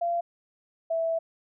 sine tone pair in turn, 687 / 657.7 Hz, F5 / E5, -29 / -4 cents, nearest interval minor second, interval 75 cents, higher first, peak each -24 dBFS, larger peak neither, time 0.01-0.21 / 0.9-1.19 s, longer second, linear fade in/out 10 ms, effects none

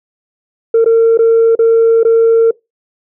sine tone with dropouts, 455.9 Hz, A#4, 39 cents flat, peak -3 dBFS, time 0.74-2.51 s, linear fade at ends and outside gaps 5 ms, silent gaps 0.845-0.859 / 1.175-1.189 / 1.553-1.59 / 2.033-2.049 s, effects noise-tail reverb RT60 0.2 s tail -23 dB re dry + tanh soft clip ceiling -3 dBFS

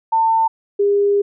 sine tone pair in turn, 898 / 404.7 Hz, A5 / G#4, +35 / -45 cents, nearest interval octave + major second, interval 1380 cents, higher first, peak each -12 dBFS, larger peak neither, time 0.12-0.48 / 0.79-1.22 s, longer second, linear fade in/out 10 ms, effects none

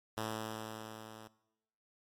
5% pulse tone with level ramp, 110 Hz, A2, in tune, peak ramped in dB -24 to -39 dBFS, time 0.17-1.28 s, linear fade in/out 5 ms, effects noise-tail reverb RT60 0.9 s tail -20 dB re dry + MP3 64 kbps

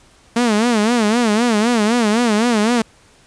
sawtooth tone with vibrato, 225.4 Hz, A3, 42 cents sharp, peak -9 dBFS, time 0.36-2.82 s, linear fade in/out 5 ms, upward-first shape sine, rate 3.9 Hz, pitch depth 150 cents each way, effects pink hiss -50 dBFS RMS until 3.26 s + resampled to 22050 Hz

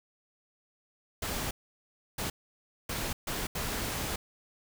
pink noise bursts at uneven times, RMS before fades -34 dBFS, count 5, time 1.22-1.51 / 2.18-2.3 / 2.89-3.13 / 3.27-3.47 / 3.55-4.16 s, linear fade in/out 5 ms, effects none

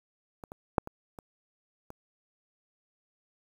clicks, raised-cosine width 1 ms, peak -28 / -28 / -8 / -25 / -29 / -29 dBFS, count 6, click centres 0.438 / 0.519 / 0.782 / 0.874 / 1.188 / 1.904 s, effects 8-bit

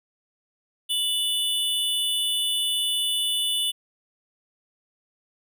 square tone pair together, 2960 / 3499 Hz, F#7 / A7, 0 / -10 cents, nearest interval minor third, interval 290 cents, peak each -26 dBFS, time 0.89-3.72 s, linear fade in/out 20 ms, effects none

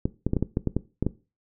clicks, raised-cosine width 3 ms, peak -10 dBFS, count 10, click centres 0.055 / 0.266 / 0.334 / 0.367 / 0.426 / 0.571 / 0.673 / 0.766 / 1.026 / 1.066 s, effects noise-tail reverb RT60 0.3 s tail -18 dB re dry

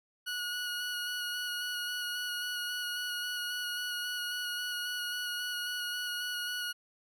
20% pulse tone with vibrato, 1457 Hz, F#6, 27 cents flat, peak -29 dBFS, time 0.26-6.73 s, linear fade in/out 20 ms, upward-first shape square, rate 3.7 Hz, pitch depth 12 cents each way, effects none

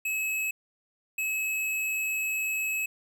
square tone pair in turn, 2578 / 2578 Hz, E7 / E7, -39 / -39 cents, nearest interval unison, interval 0 cents, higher neither, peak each -28 dBFS, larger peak neither, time 0.05-0.51 / 1.18-2.86 s, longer second, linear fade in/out 5 ms, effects none

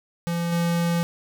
square tone with level steps, 170.5 Hz, F3, 41 cents flat, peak -24 / -21 dBFS, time 0.27-1.03 s, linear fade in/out 0 ms, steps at 0.52 s, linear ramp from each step 5 ms, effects none

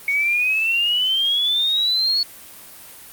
sine exponential sweep, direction up, 2217 to 4415 Hz, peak -16 dBFS, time 0.08-2.23 s, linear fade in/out 2 ms, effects white hiss -41 dBFS RMS until 3.12 s + Opus 32 kbps

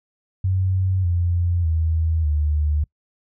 sine tone with pitch steps, 93.8 / 87.01 / 80.72 / 74.88 Hz, F#2 / F2 / E2 / D2, +24 / -6 / -36 / +34 cents, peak -17 dBFS, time 0.44-2.84 s, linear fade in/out 5 ms, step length 600 ms, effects noise-tail reverb RT60 0.1 s tail -25 dB re dry

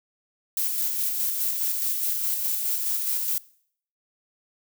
violet noise with tremolo, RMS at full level -25 dBFS, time 0.57-3.38 s, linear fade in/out 2 ms, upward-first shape square, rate 4.8 Hz, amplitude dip 30%, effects noise-tail reverb RT60 0.6 s tail -21 dB re dry

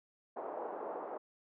pink band-pass noise, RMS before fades -42 dBFS, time 0.36-1.18 s, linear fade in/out 10 ms, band 390 to 960 Hz, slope 24 dB/octave, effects none

